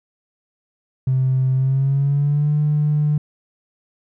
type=tone with pitch glide; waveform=triangle; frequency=130.81 to 149.4 Hz; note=C3 to D3; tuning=0 to +30 cents; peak=-11 dBFS; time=1.07-3.18 s; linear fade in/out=5 ms; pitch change=+230 cents; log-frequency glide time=1.54-2.52 s; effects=tanh soft clip ceiling -12 dBFS